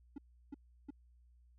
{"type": "tone bursts", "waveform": "triangle", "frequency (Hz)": 283.1, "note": "C#4", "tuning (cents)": 37, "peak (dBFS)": -40, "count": 3, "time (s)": [0.16, 0.906], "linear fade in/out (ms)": 5, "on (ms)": 22, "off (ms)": 340, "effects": ["added 60 Hz sine -62 dBFS peak until 1.58 s"]}